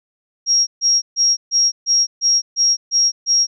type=tone bursts; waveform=sine; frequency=5600 Hz; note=F8; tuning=4 cents sharp; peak=-11 dBFS; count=9; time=0.46-3.47 s; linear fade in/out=50 ms; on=210 ms; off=140 ms; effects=none